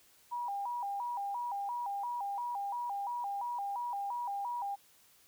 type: tone with vibrato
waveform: sine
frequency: 879 Hz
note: A5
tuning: 2 cents flat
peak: -34 dBFS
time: 0.31-4.76 s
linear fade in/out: 20 ms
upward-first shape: square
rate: 2.9 Hz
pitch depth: 160 cents each way
effects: white hiss -64 dBFS RMS until 5.27 s